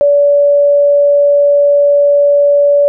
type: tone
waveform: sine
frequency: 574 Hz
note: D5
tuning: 40 cents flat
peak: -5 dBFS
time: 0.01-2.88 s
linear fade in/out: 0 ms
effects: none